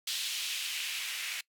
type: noise with band-pass filter sweep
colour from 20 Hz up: blue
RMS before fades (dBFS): -36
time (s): 0.07-1.41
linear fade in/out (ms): 5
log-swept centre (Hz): 3400 to 2200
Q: 2.1
effects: noise-tail reverb RT60 0.1 s tail -22 dB re dry